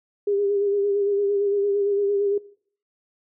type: tone with vibrato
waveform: sine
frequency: 403.3 Hz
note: G4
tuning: 49 cents sharp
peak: -19 dBFS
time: 0.27-2.38 s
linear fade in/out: 5 ms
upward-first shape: sine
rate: 8.8 Hz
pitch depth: 33 cents each way
effects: noise-tail reverb RT60 0.5 s tail -18 dB re dry